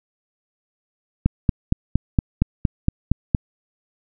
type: click train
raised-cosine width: 5 ms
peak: -3 dBFS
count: 10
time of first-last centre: 1.26-3.348 s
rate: 4.31 Hz
effects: none